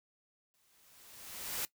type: noise with exponential growth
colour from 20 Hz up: white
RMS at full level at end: -35 dBFS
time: 0.54-1.65 s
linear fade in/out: 0 ms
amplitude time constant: 240 ms
effects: noise-tail reverb RT60 0.1 s tail -19 dB re dry